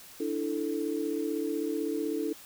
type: chord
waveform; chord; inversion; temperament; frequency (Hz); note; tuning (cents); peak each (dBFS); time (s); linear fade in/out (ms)
sine; D suspended second; none; equal; 293.7 / 329.6 / 440; D4 / E4 / A4; 0 / 0 / 0; -33; 0.2-2.33; 5
effects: white hiss -50 dBFS RMS until 2.45 s